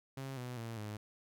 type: tone with pitch steps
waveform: sawtooth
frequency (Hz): 134.7 / 124.24 / 114.58 / 105.68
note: C#3 / B2 / A#2 / G#2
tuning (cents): -49 / +11 / -29 / +31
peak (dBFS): -37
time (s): 0.17-0.97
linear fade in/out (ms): 5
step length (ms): 200
effects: none